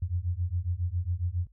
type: beating tone pair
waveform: sine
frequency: 84.8 / 92.1 Hz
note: E2 / F#2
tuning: +50 / -7 cents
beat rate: 7.3 Hz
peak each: -30 dBFS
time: 0.02-1.47 s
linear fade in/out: 5 ms
effects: added 50 Hz sine -56 dBFS peak until 1.52 s